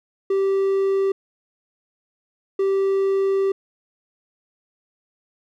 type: tone pair in turn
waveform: triangle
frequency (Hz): 389.6 / 389.6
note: G4 / G4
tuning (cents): -11 / -11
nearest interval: unison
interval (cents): 0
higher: neither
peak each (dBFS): -15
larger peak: neither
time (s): 0.3-1.12 / 2.59-3.52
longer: second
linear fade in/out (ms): 5
effects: none